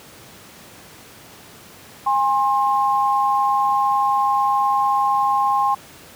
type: tone pair together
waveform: sine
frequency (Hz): 816 / 1064.8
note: G#5 / C6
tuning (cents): -31 / +30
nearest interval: perfect fourth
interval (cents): 461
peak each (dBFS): -18 / -18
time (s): 2.06-5.75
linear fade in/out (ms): 10
effects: pink hiss -43 dBFS RMS until 6.15 s + high-pass 100 Hz 12 dB/octave